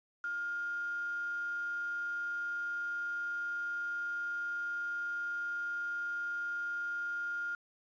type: tone with quantisation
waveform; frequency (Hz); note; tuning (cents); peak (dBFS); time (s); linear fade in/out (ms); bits
sine; 1412; F6; +19; -34; 0.24-7.55; 2; 9
effects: resampled to 16000 Hz